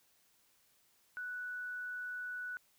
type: tone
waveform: sine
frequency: 1480 Hz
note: F#6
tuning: in tune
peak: -39 dBFS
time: 1.17-2.57 s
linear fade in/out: 0 ms
effects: white hiss -71 dBFS RMS until 2.78 s